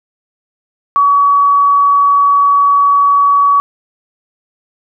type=tone; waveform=sine; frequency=1133 Hz; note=C#6; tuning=37 cents sharp; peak=-6 dBFS; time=0.96-3.6 s; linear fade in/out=0 ms; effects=none